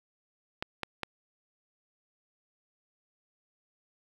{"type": "clicks", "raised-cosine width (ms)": 0.3, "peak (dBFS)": -16, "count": 3, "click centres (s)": [0.625, 0.833, 1.033], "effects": ["7-bit"]}